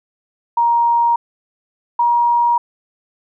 sine tone pair in turn, 940 / 950.4 Hz, A#5 / A#5, +14 / +33 cents, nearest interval unison, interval 19 cents, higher second, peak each -11 dBFS, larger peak neither, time 0.57-1.16 / 1.99-2.58 s, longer neither, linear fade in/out 5 ms, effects none

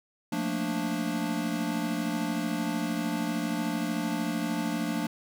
square chord, Bb major seventh, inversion second, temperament equal with one note detuned, 176.64 / 220 / 233.1 / 293.7 Hz, F3 / A3 / Bb3 / D4, +20 / 0 / 0 / 0 cents, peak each -35 / -35 / -35 / -33 dBFS, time 0.32-5.07 s, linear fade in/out 5 ms, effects none

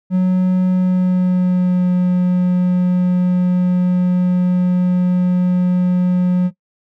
triangle tone with pitch glide, 184 to 180.32 Hz, F#3 to F#3, -9 to -44 cents, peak -9 dBFS, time 0.1-6.51 s, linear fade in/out 50 ms, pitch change -35 cents, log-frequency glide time 0.68-1.88 s, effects noise-tail reverb RT60 0.1 s tail -18 dB re dry

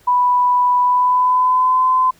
sine tone with pitch glide, 987.8 to 1023.8 Hz, B5 to C6, 0 to -38 cents, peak -11 dBFS, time 0.07-2.11 s, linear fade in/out 10 ms, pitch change +62 cents, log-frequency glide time 0.82-1.86 s, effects pink hiss -52 dBFS RMS until 2.19 s

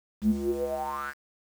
square tone with band-pass filter sweep, 69.9 Hz, C#2, 15 cents sharp, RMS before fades -29 dBFS, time 0.21-1.14 s, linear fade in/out 50 ms, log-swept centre 180 to 1700 Hz, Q 9.8, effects 8-bit

